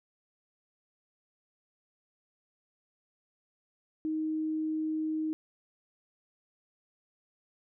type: tone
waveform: sine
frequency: 313.1 Hz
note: D#4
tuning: 11 cents sharp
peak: -29 dBFS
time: 4.05-5.33 s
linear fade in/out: 0 ms
effects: none